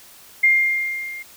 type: tone with level ramp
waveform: sine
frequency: 2114 Hz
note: C7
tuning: 17 cents sharp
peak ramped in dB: -10 to -31 dBFS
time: 0.43-1.23 s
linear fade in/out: 10 ms
effects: white hiss -46 dBFS RMS until 1.36 s